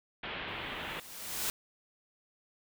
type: low-pass noise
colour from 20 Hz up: white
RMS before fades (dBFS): -40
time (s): 0.23-1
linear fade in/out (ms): 5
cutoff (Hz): 3400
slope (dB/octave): 48
type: noise with exponential growth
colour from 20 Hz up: white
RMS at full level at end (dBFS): -32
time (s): 0.48-1.5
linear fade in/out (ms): 1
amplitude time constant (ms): 220
effects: none